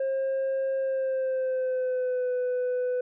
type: tone with pitch glide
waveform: sine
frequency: 535 to 499.2 Hz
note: C5 to B4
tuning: +38 to +19 cents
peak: -22 dBFS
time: 0-3.01 s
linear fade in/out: 5 ms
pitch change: -119 cents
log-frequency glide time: 0.78-2.31 s
effects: tanh soft clip ceiling -24 dBFS